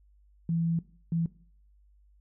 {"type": "tone bursts at uneven times", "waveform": "sine", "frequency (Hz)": 166.4, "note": "E3", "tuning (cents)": 17, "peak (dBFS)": -25, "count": 2, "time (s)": [[0.49, 0.79], [1.12, 1.26]], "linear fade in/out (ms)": 2, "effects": ["noise-tail reverb RT60 0.5 s tail -18 dB re dry", "added 50 Hz sine -58 dBFS peak until 2.2 s"]}